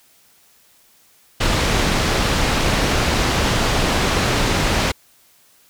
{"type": "low-pass noise", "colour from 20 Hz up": "pink", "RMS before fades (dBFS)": -18, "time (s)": [1.4, 4.92], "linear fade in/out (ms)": 10, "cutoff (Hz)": 5700, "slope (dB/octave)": 12, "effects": ["white hiss -54 dBFS RMS until 5.69 s"]}